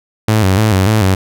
sawtooth tone with vibrato, 101.6 Hz, G#2, 38 cents flat, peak -5 dBFS, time 0.28-1.15 s, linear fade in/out 5 ms, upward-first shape square, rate 3.4 Hz, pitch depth 120 cents each way, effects none

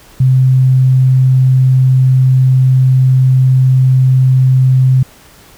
sine tone, 130 Hz, C3, 11 cents flat, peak -5 dBFS, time 0.2-5.03 s, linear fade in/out 5 ms, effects pink hiss -41 dBFS RMS until 5.57 s

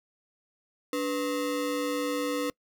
square ring-modulated tone, 392 Hz, G4, in tune, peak -25 dBFS, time 0.93-2.5 s, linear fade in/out 0 ms, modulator 102 Hz, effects noise-tail reverb RT60 0.1 s tail -25 dB re dry

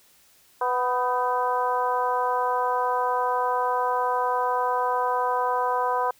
harmonic tone with a mistuned harmonic, 248.7 Hz, B3, 12 cents sharp, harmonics 2 / 3 / 4 / 5 / 6, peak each -28 / -28 / -24 / -32 / -36 dBFS, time 0.61-6.11 s, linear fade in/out 5 ms, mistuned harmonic 6, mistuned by +51 cents, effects white hiss -58 dBFS RMS until 6.19 s

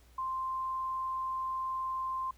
sine tone, 1046.5 Hz, C6, in tune, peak -32 dBFS, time 0.18-2.31 s, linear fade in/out 5 ms, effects added 60 Hz sine -58 dBFS peak until 2.37 s + pink hiss -65 dBFS RMS until 2.37 s

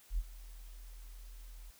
sine tone with ADSR envelope, 41.12 Hz, E1, 4 cents flat, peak -28 dBFS, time 0.1-1.71 s, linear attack 81 ms, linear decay 43 ms, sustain -19 dB, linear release 11 ms, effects white hiss -62 dBFS RMS until 1.79 s

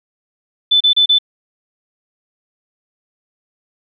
sine tone bursts, 3512 Hz, A7, 4 cents flat, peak -8 dBFS, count 4, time 0.71-1.187 s, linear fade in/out 10 ms, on 96 ms, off 31 ms, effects none

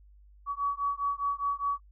sine beating tone pair, 1131 / 1135.9 Hz, C#6 / C#6, +34 / +42 cents, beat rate 4.9 Hz, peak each -31 dBFS, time 0.46-1.8 s, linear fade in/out 50 ms, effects added 50 Hz sine -53 dBFS peak until 1.91 s

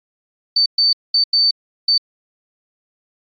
sine tone bursts at uneven times, 4556 Hz, C#8, 47 cents sharp, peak -11 dBFS, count 5, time 0.56-0.66 / 0.78-0.93 / 1.14-1.24 / 1.33-1.51 / 1.88-1.98 s, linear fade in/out 5 ms, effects AAC 48 kbps

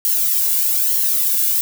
violet noise with flanger, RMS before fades -17 dBFS, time 0.05-1.61 s, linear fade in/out 0 ms, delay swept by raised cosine 0.8 to 1.61 ms, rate 1.1 Hz, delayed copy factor -0.65, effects none

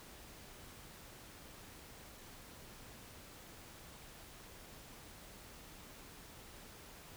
silence, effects pink hiss -55 dBFS RMS until 7.16 s

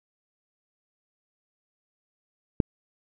click, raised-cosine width 3 ms, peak -7 dBFS, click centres 2.602 s, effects none

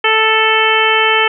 harmonic tone, 440 Hz, A4, in tune, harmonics 1 / 2 / 3 / 4 / 5 / 6 / 7, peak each -17 / -17 / -17 / -17 / -17 / -17 / -17 dBFS, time 0.04-1.28 s, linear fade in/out 5 ms, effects none

